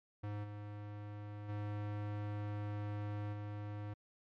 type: tone with level steps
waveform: square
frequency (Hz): 103.83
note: G#2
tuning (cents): 0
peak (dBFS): -40 / -45 / -39 / -42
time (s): 0.23-3.94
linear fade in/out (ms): 10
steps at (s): 0.43 / 1.48 / 3.32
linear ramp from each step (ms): 20
effects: low-pass 2000 Hz 12 dB/octave + MP3 64 kbps